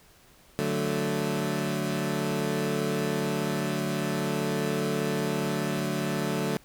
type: chord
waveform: 20% pulse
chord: D major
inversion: none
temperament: equal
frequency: 146.83 / 185 / 220 Hz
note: D3 / F#3 / A3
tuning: 0 / 0 / 0 cents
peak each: -26 dBFS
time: 0.59-6.57 s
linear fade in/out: 0 ms
effects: pink hiss -57 dBFS RMS until 6.64 s